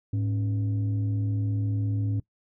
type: tone pair together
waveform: sine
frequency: 105.71 / 277.2 Hz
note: G#2 / C#4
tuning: +31 / 0 cents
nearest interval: octave + perfect fourth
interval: 1669 cents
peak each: -23 / -32 dBFS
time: 0.13-2.2 s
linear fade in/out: 5 ms
effects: noise-tail reverb RT60 0.1 s tail -22 dB re dry + tanh soft clip ceiling -20 dBFS